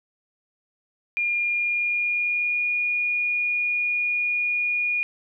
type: tone with pitch glide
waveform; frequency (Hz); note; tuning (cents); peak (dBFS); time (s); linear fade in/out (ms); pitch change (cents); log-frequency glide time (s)
sine; 2413 to 2440; D7 to D#7; +46 to -34; -21; 1.17-5.03; 0; +20; 1.41-2.66
effects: none

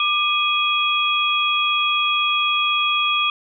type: tone cluster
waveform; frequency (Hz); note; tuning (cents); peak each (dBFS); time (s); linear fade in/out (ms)
sine; 1193 / 2499 / 3315; D6 / D#7 / G#7; +27 / +7 / -4; -21; 0-3.3; 2
effects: none

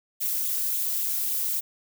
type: noise with flanger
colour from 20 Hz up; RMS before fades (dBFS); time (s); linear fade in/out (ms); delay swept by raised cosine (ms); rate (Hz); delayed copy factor
violet; -27; 0.2-1.61; 20; 0.26 to 2.86; 3.6; +0.6
effects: none

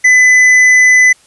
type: tone with hard clipping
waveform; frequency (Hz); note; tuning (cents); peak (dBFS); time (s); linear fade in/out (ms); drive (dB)
sine; 2006; B6; +26; -5; 0.04-1.13; 10; 6
effects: white hiss -47 dBFS RMS until 1.26 s + resampled to 24000 Hz

